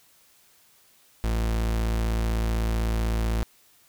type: tone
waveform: 40% pulse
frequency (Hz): 55.9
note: A1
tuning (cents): +28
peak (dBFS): -22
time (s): 1.24-3.43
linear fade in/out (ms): 0
effects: white hiss -59 dBFS RMS until 3.88 s